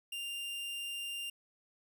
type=tone; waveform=45% pulse; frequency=2794 Hz; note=F7; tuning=in tune; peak=-38 dBFS; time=0.12-1.3 s; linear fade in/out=5 ms; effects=none